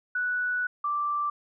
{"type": "tone pair in turn", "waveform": "sine", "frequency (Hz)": [1478, 1173.1], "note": ["F#6", "D6"], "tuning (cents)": [-2, -2], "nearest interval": "major third", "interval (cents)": 400, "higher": "first", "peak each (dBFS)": -25, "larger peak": "neither", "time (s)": [[0.15, 0.67], [0.84, 1.3]], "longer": "first", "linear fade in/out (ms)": 5, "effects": []}